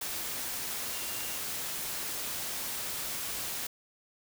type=tone in noise; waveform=sine; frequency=2782 Hz; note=F7; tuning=7 cents flat; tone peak=-47 dBFS; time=0.93-1.38 s; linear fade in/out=5 ms; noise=white; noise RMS=-36 dBFS; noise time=0.01-3.67 s; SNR=-14 dB; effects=none